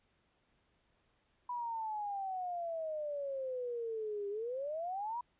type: exponential two-way sweep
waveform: sine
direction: down then up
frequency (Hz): 987.8 to 398.7 to 987.8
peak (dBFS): -36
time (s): 1.49-5.21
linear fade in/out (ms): 5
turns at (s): 4.29
effects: pink hiss -75 dBFS RMS until 5.39 s + resampled to 8000 Hz